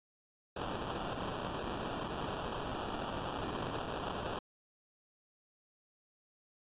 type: noise with sample-and-hold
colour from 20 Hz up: blue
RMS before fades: -39 dBFS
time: 0.56-4.39 s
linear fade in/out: 5 ms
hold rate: 2100 Hz
effects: resampled to 8000 Hz